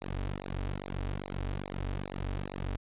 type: tone with flanger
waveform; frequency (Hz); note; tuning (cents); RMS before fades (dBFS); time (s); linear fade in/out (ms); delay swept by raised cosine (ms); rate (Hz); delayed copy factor
sawtooth; 47.64; G1; -49; -36; 0.01-2.77; 10; 0.61 to 5.81; 2.4; -0.95
effects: resampled to 8000 Hz